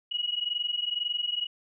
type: tone pair together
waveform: sine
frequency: 2894 / 2916 Hz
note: F#7 / F#7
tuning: -39 / -26 cents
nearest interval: unison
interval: 13 cents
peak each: -31 / -30 dBFS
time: 0.11-1.47 s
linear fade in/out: 10 ms
effects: none